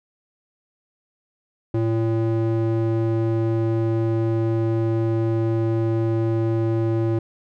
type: tone with band-pass filter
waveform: square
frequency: 113 Hz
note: A2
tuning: 47 cents sharp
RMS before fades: -21 dBFS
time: 1.74-7.19 s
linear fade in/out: 5 ms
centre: 280 Hz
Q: 1.4
effects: none